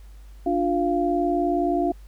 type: tone cluster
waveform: sine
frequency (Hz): 293.1 / 352.6 / 692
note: D4 / F4 / F5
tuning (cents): -3 / +17 / -16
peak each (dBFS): -24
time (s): 0.46-1.92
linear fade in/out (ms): 5
effects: added 50 Hz sine -41 dBFS peak until 2.07 s + pink hiss -59 dBFS RMS until 2.07 s